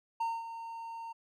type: tone with ADSR envelope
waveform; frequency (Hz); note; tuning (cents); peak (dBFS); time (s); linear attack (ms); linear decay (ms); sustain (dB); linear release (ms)
triangle; 916; A#5; -31; -27; 0.2-1.13; 9; 220; -11; 14
effects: none